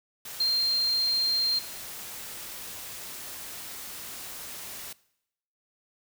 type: tone in noise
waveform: sine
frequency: 4185 Hz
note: C8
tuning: in tune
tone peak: -22 dBFS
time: 0.4-1.59 s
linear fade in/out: 5 ms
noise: white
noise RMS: -40 dBFS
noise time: 0.25-4.93 s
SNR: +15 dB
effects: noise-tail reverb RT60 0.8 s tail -21 dB re dry